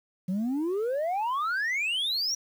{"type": "exponential sweep", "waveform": "sine", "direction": "up", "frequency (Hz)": [177, 5850], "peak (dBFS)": -23, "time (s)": [0.28, 2.35], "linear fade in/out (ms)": 10, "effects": ["tanh soft clip ceiling -25 dBFS", "9-bit"]}